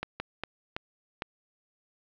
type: slowing click train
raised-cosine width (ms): 0.3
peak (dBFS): -16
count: 5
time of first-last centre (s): 0.03-1.221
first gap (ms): 170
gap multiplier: 1.39
effects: low-pass 4000 Hz 12 dB/octave + 9-bit